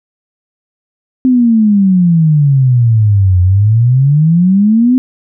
sine exponential two-way sweep, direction down then up, 260.7 to 88.9 to 260.7 Hz, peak -5 dBFS, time 1.25-4.98 s, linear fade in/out 0 ms, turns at 3.41 s, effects none

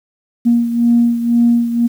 sine beating tone pair, 235.7 / 237.7 Hz, A#3 / A#3, +19 / +34 cents, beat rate 2 Hz, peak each -10 / -16 dBFS, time 0.45-1.88 s, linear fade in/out 20 ms, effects tanh soft clip ceiling -2 dBFS + 7-bit

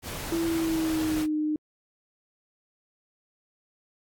pink noise, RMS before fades -36 dBFS, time 0.02-1.27 s, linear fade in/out 50 ms
sine tone with pitch glide, 332.6 to 305 Hz, E4 to D#4, +16 to -34 cents, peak -24 dBFS, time 0.32-1.56 s, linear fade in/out 2 ms, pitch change -150 cents, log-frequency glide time 0.43-1.36 s
effects AAC 64 kbps

